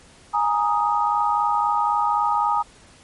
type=chord; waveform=sine; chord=Ab suspended second; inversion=none; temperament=just; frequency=830.6 / 934.4 / 1245.9 Hz; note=Ab5 / Bb5 / Eb6; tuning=0 / +4 / +2 cents; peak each=-22 dBFS; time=0.33-2.63 s; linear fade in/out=20 ms; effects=pink hiss -50 dBFS RMS until 3.03 s + MP3 48 kbps